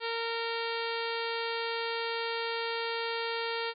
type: harmonic tone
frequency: 460.6 Hz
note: A#4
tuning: 21 cents flat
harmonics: 1 / 2 / 3 / 4 / 5 / 6 / 7 / 8 / 9 / 10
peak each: -35 / -38 / -40 / -41 / -42 / -43 / -43 / -44 / -45 / -45 dBFS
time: 0-3.74 s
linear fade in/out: 50 ms
effects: none